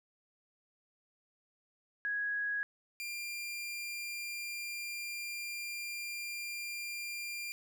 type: tone pair in turn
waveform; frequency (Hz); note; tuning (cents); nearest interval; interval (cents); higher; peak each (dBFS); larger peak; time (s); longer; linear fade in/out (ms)
sine / sawtooth; 1661.2 / 2390; G#6 / D7; 0 / +30; tritone; 630; second; -32 / -35; first; 2.05-2.63 / 3-7.52; second; 0
effects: none